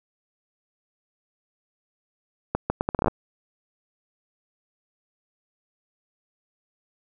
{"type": "accelerating click train", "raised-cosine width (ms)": 1, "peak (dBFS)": -8, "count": 11, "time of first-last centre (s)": [2.55, 3.082], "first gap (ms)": 150, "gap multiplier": 0.73, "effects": []}